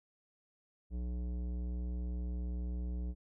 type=tone with tanh clipping; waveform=sine; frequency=60.5 Hz; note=B1; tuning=35 cents flat; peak=-37 dBFS; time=0.9-3.15 s; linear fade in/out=50 ms; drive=14 dB; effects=none